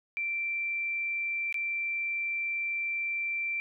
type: tone with dropouts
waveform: sine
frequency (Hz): 2349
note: D7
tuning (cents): 0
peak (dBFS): -29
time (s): 0.17-3.6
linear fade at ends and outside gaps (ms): 0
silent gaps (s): 1.526-1.543
effects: none